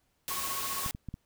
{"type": "noise", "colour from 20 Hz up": "white", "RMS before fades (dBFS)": -35, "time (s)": [0.28, 0.91], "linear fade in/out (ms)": 0}
{"type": "tone with tremolo", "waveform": "sine", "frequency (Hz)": 1100, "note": "C#6", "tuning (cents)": -14, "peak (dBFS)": -34, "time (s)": [0.3, 0.9], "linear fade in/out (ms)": 10, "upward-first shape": "sine", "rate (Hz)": 15, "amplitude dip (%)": 85}
{"type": "clicks", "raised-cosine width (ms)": 5, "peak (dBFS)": -26, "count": 4, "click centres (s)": [0.862, 0.949, 1.087, 1.141]}
{"effects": ["pink hiss -74 dBFS RMS until 1.25 s"]}